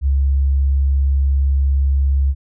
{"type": "tone", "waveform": "sine", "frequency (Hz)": 68.6, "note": "C#2", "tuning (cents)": -17, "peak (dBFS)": -12, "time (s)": [0.01, 2.35], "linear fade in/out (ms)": 50, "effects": []}